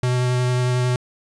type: tone with vibrato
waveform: square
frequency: 125 Hz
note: B2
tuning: 21 cents sharp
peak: -18 dBFS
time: 0.03-0.96 s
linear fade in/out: 2 ms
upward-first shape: sine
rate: 11 Hz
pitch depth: 10 cents each way
effects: resampled to 22050 Hz + 9-bit